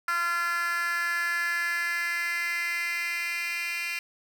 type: tone with high-pass filter sweep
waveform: 10% pulse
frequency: 343.6 Hz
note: F4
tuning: 28 cents flat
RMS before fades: -29 dBFS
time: 0.08-3.99 s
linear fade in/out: 2 ms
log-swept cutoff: 1400 to 2500 Hz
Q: 4.5
effects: none